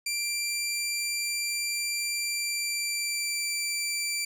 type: tone with pitch glide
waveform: 15% pulse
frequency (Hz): 2362 to 2342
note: D7 to D7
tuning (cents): +9 to -5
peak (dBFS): -21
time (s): 0.06-4.25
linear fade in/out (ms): 5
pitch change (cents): -14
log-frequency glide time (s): 2.09-3.48
effects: none